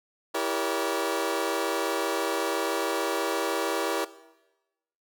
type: chord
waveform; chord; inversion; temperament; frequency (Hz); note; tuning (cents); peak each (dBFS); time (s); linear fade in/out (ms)
20% pulse; E diminished seventh; none; just; 329.6 / 395.6 / 474.7 / 569.6; E4 / G4 / Bb4 / Db5; 0 / +16 / +31 / +47; -27; 0.34-4.05; 10
effects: noise-tail reverb RT60 1.0 s tail -17 dB re dry